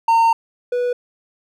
triangle tone pair in turn, 914 / 490.2 Hz, A#5 / B4, -34 / -13 cents, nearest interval major seventh, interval 1079 cents, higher first, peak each -9 / -15 dBFS, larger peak first, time 0.08-0.33 / 0.72-0.93 s, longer first, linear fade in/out 5 ms, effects none

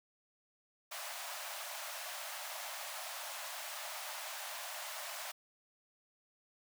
pink high-pass noise, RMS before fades -44 dBFS, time 0.91-5.32 s, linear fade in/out 10 ms, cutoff 580 Hz, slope 96 dB/octave, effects none

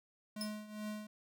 square tone with tremolo, 212 Hz, G#3, 36 cents sharp, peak -39 dBFS, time 0.36-1.07 s, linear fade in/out 5 ms, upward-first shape triangle, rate 2.4 Hz, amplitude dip 80%
sawtooth tone with exponential decay, 5190 Hz, E8, 28 cents flat, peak -34 dBFS, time 0.41-0.55 s, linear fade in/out 1 ms, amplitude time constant 30 ms
effects none

